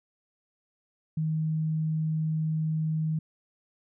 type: tone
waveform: sine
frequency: 157.4 Hz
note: D#3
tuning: 20 cents sharp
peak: -25 dBFS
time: 1.17-3.19 s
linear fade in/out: 5 ms
effects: none